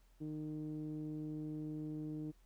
sawtooth tone with low-pass filter, 153.3 Hz, D#3, 25 cents flat, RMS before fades -43 dBFS, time 0.2-2.32 s, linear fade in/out 20 ms, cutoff 340 Hz, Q 4.2, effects added 42 Hz sine -64 dBFS peak until 2.45 s + pink hiss -75 dBFS RMS until 2.45 s

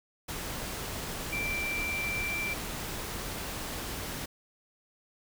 sine tone in noise, 2349 Hz, D7, in tune, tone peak -31 dBFS, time 1.32-2.54 s, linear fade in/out 10 ms, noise pink, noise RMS -37 dBFS, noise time 0.28-4.26 s, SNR +3 dB, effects none

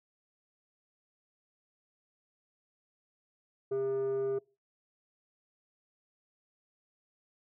sine tone with frequency modulation, 401.2 Hz, G4, 40 cents sharp, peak -27 dBFS, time 3.71-4.39 s, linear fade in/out 10 ms, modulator 268 Hz, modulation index 0.26, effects noise-tail reverb RT60 0.3 s tail -24 dB re dry + tanh soft clip ceiling -28 dBFS

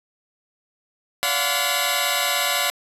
10% pulse tone cluster, 574 / 693 / 730 / 1019 / 3858 Hz, D5 / F5 / F#5 / C6 / B7, -40 / -14 / -24 / -46 / -41 cents, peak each -18 dBFS, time 1.23-2.7 s, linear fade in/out 0 ms, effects resampled to 32000 Hz + 7-bit

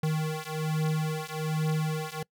square beating tone pair, 155.56 / 156.76 Hz, D#3 / D#3, 0 / +13 cents, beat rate 1.2 Hz, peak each -31 dBFS, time 0.03-2.23 s, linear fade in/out 5 ms, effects noise-tail reverb RT60 0.1 s tail -24 dB re dry

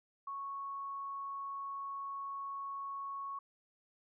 sine tone, 1106 Hz, C#6, 4 cents flat, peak -39 dBFS, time 0.27-3.39 s, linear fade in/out 5 ms, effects none

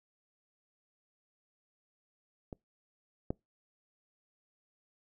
clicks, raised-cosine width 2 ms, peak -28 / -19 dBFS, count 2, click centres 2.528 / 3.305 s, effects noise-tail reverb RT60 0.2 s tail -26 dB re dry

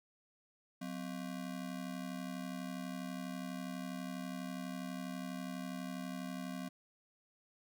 square ring-modulated tone, 220 Hz, A3, in tune, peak -38 dBFS, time 0.81-6.69 s, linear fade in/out 10 ms, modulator 36.1 Hz, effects none

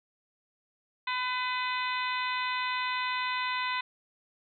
harmonic tone with a mistuned harmonic, 503 Hz, B4, 32 cents sharp, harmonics 2 / 3 / 4 / 5 / 6 / 7 / 8, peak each -32 / -38 / -35 / -37 / -44 / -40 / -42 dBFS, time 1.07-3.81 s, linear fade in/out 5 ms, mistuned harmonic 7, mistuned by +23 cents, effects none

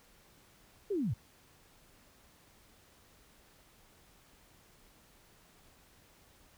sine linear sweep, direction down, 432.2 to 84.7 Hz, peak -30 dBFS, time 0.9-1.14 s, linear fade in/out 10 ms, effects pink hiss -63 dBFS RMS until 6.57 s

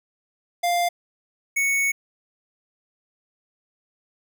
square tone pair in turn, 698.5 / 2218 Hz, F5 / C#7, 0 / 0 cents, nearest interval octave + minor sixth, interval 2000 cents, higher second, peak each -20 dBFS, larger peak neither, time 0.63-0.89 / 1.56-1.92 s, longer second, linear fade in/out 10 ms, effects none

